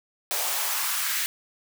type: noise with high-pass filter sweep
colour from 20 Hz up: white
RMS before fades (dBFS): -27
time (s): 0.31-1.26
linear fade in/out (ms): 0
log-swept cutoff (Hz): 550 to 1800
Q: 1.7
effects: none